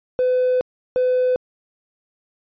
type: tone bursts at uneven times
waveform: triangle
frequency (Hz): 505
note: B4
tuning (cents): +39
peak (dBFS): -12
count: 2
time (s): 0.19-0.61 / 0.96-1.36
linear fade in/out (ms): 0
effects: tanh soft clip ceiling -11 dBFS + resampled to 11025 Hz